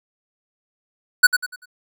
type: tone with echo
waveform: square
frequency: 1481 Hz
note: F#6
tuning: 1 cent sharp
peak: -7 dBFS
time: 1.23-1.27 s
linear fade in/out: 10 ms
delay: 97 ms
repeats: 4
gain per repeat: -9 dB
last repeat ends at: 1.658 s
effects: none